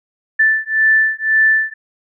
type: beating tone pair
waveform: sine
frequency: 1760 / 1761.9 Hz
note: A6 / A6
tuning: 0 / +2 cents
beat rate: 1.9 Hz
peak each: -14 dBFS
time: 0.39-1.74 s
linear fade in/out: 10 ms
effects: none